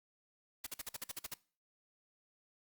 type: noise bursts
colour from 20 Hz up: white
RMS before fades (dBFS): -42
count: 10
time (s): 0.64-1.341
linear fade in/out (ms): 5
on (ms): 26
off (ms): 49
effects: noise-tail reverb RT60 0.4 s tail -21 dB re dry + Opus 48 kbps